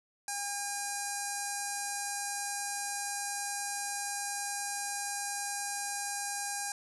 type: tone with notch filter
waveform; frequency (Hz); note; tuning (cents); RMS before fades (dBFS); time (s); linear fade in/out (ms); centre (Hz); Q
5% pulse; 809; G#5; -46; -36; 0.28-6.72; 2; 3200; 0.68
effects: resampled to 24000 Hz + 10-bit